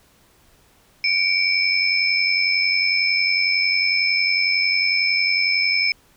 sine tone cluster, 2268 / 2359 / 5230 Hz, C#7 / D7 / E8, +39 / +7 / -15 cents, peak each -21 dBFS, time 1.04-5.92 s, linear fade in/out 2 ms, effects pink hiss -56 dBFS RMS until 6.16 s

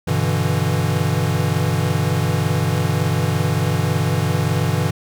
square chord, E minor seventh, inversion first, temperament equal, 98 / 123.47 / 146.83 / 164.81 Hz, G2 / B2 / D3 / E3, 0 / 0 / 0 / 0 cents, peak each -23 dBFS, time 0.07-4.91 s, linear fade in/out 10 ms, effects none

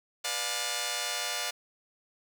5% pulse chord, B diminished seventh, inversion none, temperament just, 493.9 / 592.7 / 711.2 / 853.4 Hz, B4 / D5 / F5 / Ab5, 0 / +16 / +31 / +47 cents, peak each -28 / -25 / -23 / -27 dBFS, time 0.24-1.51 s, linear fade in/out 10 ms, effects none

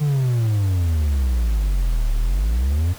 triangle exponential two-way sweep, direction down then up, 152.2 to 35.62 to 91.8 Hz, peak -14 dBFS, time 0-2.94 s, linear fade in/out 20 ms, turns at 2.13 s, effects pink hiss -40 dBFS RMS until 2.98 s

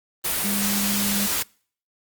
sine tone in noise, 202.2 Hz, G#3, 46 cents flat, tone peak -25 dBFS, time 0.44-1.27 s, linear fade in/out 10 ms, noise white, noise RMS -24 dBFS, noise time 0.24-1.43 s, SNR -4 dB, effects noise-tail reverb RT60 0.5 s tail -26 dB re dry + Opus 32 kbps

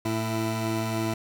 20% pulse tone pair together, 111.65 / 331.7 Hz, A2 / E4, +26 / +11 cents, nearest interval octave + perfect fifth, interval 1885 cents, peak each -23 / -25 dBFS, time 0.05-1.14 s, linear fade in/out 5 ms, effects none

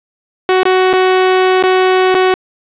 sawtooth tone with dropouts, 372.3 Hz, F#4, 11 cents sharp, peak -4 dBFS, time 0.49-2.34 s, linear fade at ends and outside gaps 1 ms, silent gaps 0.632-0.654 / 0.93-0.935 / 1.626-1.636 / 2.144-2.15 s, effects resampled to 8000 Hz + 7-bit

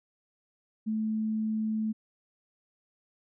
sine tone, 218 Hz, A3, 16 cents flat, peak -27 dBFS, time 0.86-1.93 s, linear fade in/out 20 ms, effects none

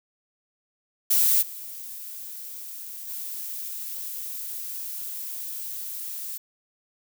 violet noise with level steps, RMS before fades -20 / -38 / -34 dBFS, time 1.1-6.38 s, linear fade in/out 10 ms, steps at 1.41 / 3.07 s, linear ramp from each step 20 ms, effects none

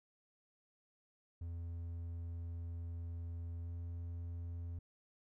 triangle tone with pitch glide, 84.7 to 85.44 Hz, E2 to F2, +48 to -37 cents, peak -39 dBFS, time 1.41-4.79 s, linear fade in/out 5 ms, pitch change +15 cents, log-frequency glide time 3.63-3.69 s, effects none

